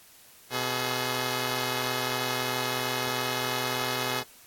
5% pulse tone pair together, 126.12 / 424.2 Hz, B2 / G#4, +37 / +37 cents, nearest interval octave + major sixth, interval 2100 cents, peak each -19 dBFS, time 0.5-4.24 s, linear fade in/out 50 ms, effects white hiss -54 dBFS RMS until 4.46 s + AAC 64 kbps

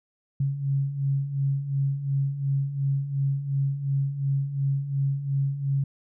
sine beating tone pair, 136.2 / 139 Hz, C#3 / C#3, -30 / +5 cents, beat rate 2.8 Hz, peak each -30 / -24 dBFS, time 0.4-5.84 s, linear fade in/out 5 ms, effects none

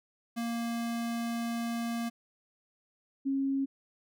square / sine tone pair in turn, 233.1 / 272.3 Hz, A#3 / C#4, 0 / -31 cents, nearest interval minor third, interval 269 cents, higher second, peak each -32 / -27 dBFS, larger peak second, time 0.36-2.1 / 3.25-3.66 s, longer first, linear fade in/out 20 ms, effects none

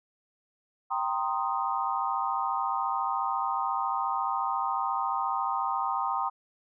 sine chord, C minor seventh, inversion second, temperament equal, 784 / 932.3 / 1046.5 / 1244.5 Hz, G5 / Bb5 / C6 / Eb6, 0 / 0 / 0 / 0 cents, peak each -32 dBFS, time 0.9-6.3 s, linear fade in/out 20 ms, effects none

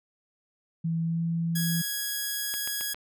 sine tone with pitch glide, 164.7 to 166.81 Hz, E3 to E3, -1 to +21 cents, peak -25 dBFS, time 0.84-1.82 s, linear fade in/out 10 ms, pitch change +22 cents, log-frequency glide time 1.02-1.22 s
5% pulse tone, 1661.2 Hz, G#6, in tune, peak -18 dBFS, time 1.55-2.94 s, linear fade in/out 10 ms
click train, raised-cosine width 0.3 ms, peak -22 dBFS, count 4, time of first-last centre 2.54-2.945 s, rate 7.4 Hz
effects none

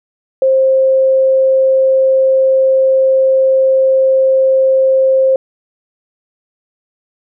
sine tone, 529 Hz, C5, 19 cents sharp, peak -7 dBFS, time 0.42-5.36 s, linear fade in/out 2 ms, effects none

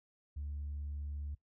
sine tone, 72.6 Hz, D2, 19 cents flat, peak -37 dBFS, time 0.36-1.35 s, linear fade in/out 10 ms, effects noise-tail reverb RT60 0.1 s tail -19 dB re dry + tanh soft clip ceiling -35 dBFS

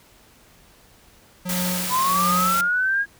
square tone with tremolo, 180.9 Hz, F#3, 39 cents flat, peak -24 dBFS, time 1.45-2.69 s, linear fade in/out 10 ms, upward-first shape sine, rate 1.4 Hz, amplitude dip 90%
white noise, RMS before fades -27 dBFS, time 1.49-2.61 s, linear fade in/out 2 ms
sine linear sweep, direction up, 987.8 to 1649 Hz, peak -18 dBFS, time 1.89-3.06 s, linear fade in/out 50 ms
effects pink hiss -53 dBFS RMS until 3.19 s

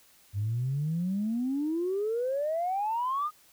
sine exponential sweep, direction up, 97.4 to 1251 Hz, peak -26 dBFS, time 0.33-3.31 s, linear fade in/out 50 ms, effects tanh soft clip ceiling -22 dBFS + white hiss -60 dBFS RMS until 3.52 s

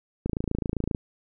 click train, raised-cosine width 3 ms, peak -14 dBFS, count 20, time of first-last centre 0.26-0.948 s, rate 27.6 Hz, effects none

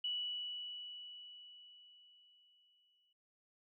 sine tone with exponential decay, 2949 Hz, F#7, 6 cents flat, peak -35 dBFS, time 0.04-3.13 s, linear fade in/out 5 ms, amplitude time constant 670 ms, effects none

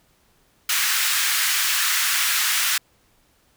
pink high-pass noise, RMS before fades -21 dBFS, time 0.69-2.78 s, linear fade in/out 5 ms, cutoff 1400 Hz, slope 24 dB/octave, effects pink hiss -61 dBFS RMS until 3.56 s

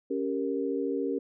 sine chord, G diminished, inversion second, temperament equal, 277.2 / 392 / 466.2 Hz, Db4 / G4 / Bb4, 0 / 0 / 0 cents, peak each -31 / -32 / -32 dBFS, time 0.1-1.19 s, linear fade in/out 10 ms, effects none

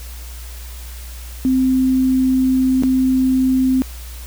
sine tone with dropouts, 259.8 Hz, C4, 12 cents flat, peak -12 dBFS, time 1.45-3.82 s, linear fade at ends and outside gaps 0 ms, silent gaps 2.824-2.835 s, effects added 60 Hz sine -30 dBFS peak until 4.26 s + white hiss -39 dBFS RMS until 4.26 s

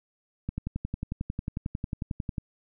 click train, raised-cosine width 5 ms, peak -18 dBFS, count 22, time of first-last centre 0.49-2.382 s, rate 11.1 Hz, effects none

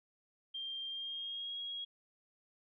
sine tone with pitch glide, 3183 to 3297 Hz, G7 to G#7, +26 to -13 cents, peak -39 dBFS, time 0.54-1.85 s, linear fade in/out 10 ms, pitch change +61 cents, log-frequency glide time 0.87-1.57 s, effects none

